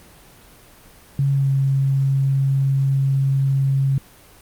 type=tone with pitch glide; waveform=sine; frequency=138.59 to 136.13 Hz; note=C#3 to C#3; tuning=0 to -31 cents; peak=-15 dBFS; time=1.19-3.98 s; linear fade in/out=2 ms; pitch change=-31 cents; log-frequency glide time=1.31-1.5 s; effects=pink hiss -47 dBFS RMS until 4.41 s + Opus 24 kbps